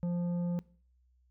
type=tone with tanh clipping; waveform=triangle; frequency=174.61 Hz; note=F3; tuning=in tune; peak=-31 dBFS; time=0.03-0.59 s; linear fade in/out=0 ms; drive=12 dB; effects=noise-tail reverb RT60 0.5 s tail -23 dB re dry + added 62 Hz sine -65 dBFS peak until 1.3 s